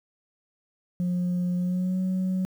sine tone with pitch glide, 178.3 to 186.3 Hz, F3 to F#3, +36 to +12 cents, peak -21 dBFS, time 1-2.45 s, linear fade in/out 0 ms, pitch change +76 cents, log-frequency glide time 1.57-2 s, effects tanh soft clip ceiling -22 dBFS + 9-bit

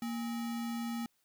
sine tone with sample-and-hold, 233.1 Hz, A#3, in tune, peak -34 dBFS, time 0.02-1.06 s, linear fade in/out 2 ms, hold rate 1050 Hz, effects white hiss -75 dBFS RMS until 1.24 s

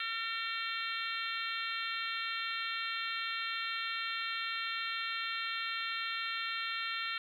harmonic tone with a mistuned harmonic, 454.4 Hz, A#4, 44 cents flat, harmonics 3 / 4 / 5 / 6 / 7 / 8 / 9, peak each -40 / -41 / -42 / -43 / -43 / -44 / -45 dBFS, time 0-7.18 s, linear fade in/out 2 ms, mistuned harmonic 8, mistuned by -16 cents, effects 11-bit

